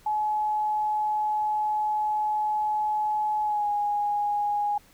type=tone with pitch glide; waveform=sine; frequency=850 to 826.3 Hz; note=G#5 to G#5; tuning=+40 to -9 cents; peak=-23 dBFS; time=0.06-4.78 s; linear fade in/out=5 ms; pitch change=-49 cents; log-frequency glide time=3.42-3.69 s; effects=pink hiss -57 dBFS RMS until 4.93 s